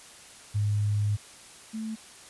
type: tone pair in turn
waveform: sine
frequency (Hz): 103.83 / 220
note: G#2 / A3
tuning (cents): 0 / 0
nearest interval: octave + minor second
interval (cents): 1300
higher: second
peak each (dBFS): -23 / -31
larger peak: first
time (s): 0.54-1.17 / 1.73-1.96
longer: first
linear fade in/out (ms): 20
effects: white hiss -49 dBFS RMS until 2.29 s + resampled to 24000 Hz